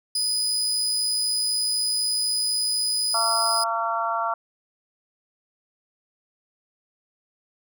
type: tone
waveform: 30% pulse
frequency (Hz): 4978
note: D#8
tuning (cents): 0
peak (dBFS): -19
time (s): 0.15-3.64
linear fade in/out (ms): 5
type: harmonic tone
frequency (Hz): 227.6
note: A#3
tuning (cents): -41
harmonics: 3 / 4 / 5 / 6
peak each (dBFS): -28 / -28 / -28 / -28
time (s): 3.14-4.34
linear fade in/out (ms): 5
effects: none